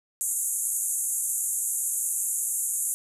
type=band-pass noise; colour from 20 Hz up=white; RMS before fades=-28 dBFS; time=0.21-2.94 s; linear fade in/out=0 ms; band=6700 to 12000 Hz; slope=96 dB/octave; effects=none